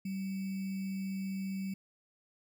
sine tone with sample-and-hold, 192.5 Hz, G3, 31 cents flat, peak -34 dBFS, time 0.05-1.74 s, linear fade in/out 5 ms, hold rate 2450 Hz, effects none

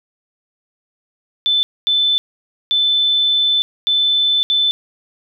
sine tone bursts at uneven times, 3520 Hz, A7, in tune, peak -12 dBFS, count 5, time 1.46-1.63 / 1.87-2.18 / 2.71-3.62 / 3.87-4.43 / 4.5-4.71 s, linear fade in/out 0 ms, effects none

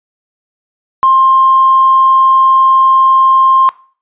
triangle tone with tanh clipping, 1058 Hz, C6, 19 cents sharp, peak -4 dBFS, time 1.03-3.69 s, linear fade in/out 0 ms, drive 1 dB, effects noise-tail reverb RT60 0.4 s tail -19 dB re dry + resampled to 8000 Hz

